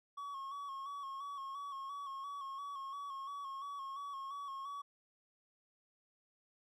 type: tone with vibrato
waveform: triangle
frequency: 1108.7 Hz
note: C#6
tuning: in tune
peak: -40 dBFS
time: 0.17-4.82 s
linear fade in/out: 10 ms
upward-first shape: square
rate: 2.9 Hz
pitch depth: 39 cents each way
effects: none